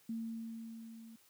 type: tone with level ramp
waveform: sine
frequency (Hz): 226.7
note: A#3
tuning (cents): -48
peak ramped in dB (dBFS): -36 to -51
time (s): 0.09-1.16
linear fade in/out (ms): 5
effects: white hiss -67 dBFS RMS until 1.29 s + high-pass 60 Hz 12 dB/octave